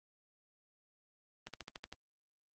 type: slowing click train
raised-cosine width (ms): 0.2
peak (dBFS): -26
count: 7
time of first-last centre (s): 1.47-1.926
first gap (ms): 67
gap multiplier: 1.05
effects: high-pass 60 Hz 12 dB/octave + Opus 24 kbps